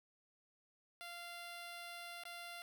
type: tone with dropouts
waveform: 10% pulse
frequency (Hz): 693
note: F5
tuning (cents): -14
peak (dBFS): -39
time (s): 1.01-2.62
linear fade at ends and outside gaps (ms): 0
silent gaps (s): 2.236-2.253
effects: none